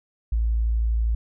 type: tone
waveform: sine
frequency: 56.2 Hz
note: A1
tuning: 37 cents sharp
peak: -19 dBFS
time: 0.32-1.15 s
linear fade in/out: 5 ms
effects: none